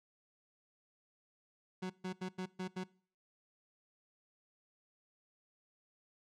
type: tone bursts at uneven times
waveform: 30% pulse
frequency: 185 Hz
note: F#3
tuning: in tune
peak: -35 dBFS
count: 6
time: 1.82-1.9 / 2.04-2.13 / 2.21-2.29 / 2.38-2.46 / 2.59-2.68 / 2.76-2.84 s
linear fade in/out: 10 ms
effects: noise-tail reverb RT60 0.5 s tail -23 dB re dry + low-pass 6000 Hz 12 dB/octave